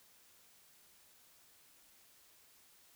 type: silence
effects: white hiss -65 dBFS RMS until 2.95 s